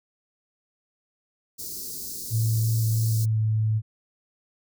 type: band-stop noise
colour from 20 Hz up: white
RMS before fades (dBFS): -35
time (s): 1.58-3.26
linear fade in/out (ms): 20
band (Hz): 450 to 4400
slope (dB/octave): 48
type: tone with pitch glide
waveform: sine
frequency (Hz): 112.1 to 109.16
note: A2 to A2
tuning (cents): +33 to -13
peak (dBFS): -20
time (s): 2.3-3.82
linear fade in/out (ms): 50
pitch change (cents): -46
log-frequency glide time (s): 3.12-3.4
effects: none